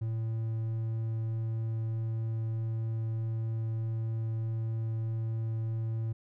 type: tone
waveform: triangle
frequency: 112.3 Hz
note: A2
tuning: 36 cents sharp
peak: -28 dBFS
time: 0.01-6.13 s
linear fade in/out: 10 ms
effects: none